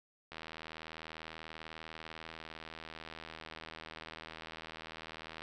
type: click train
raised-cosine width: 0.3 ms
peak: -29 dBFS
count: 410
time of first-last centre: 0.32-5.42 s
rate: 80.2 Hz
effects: none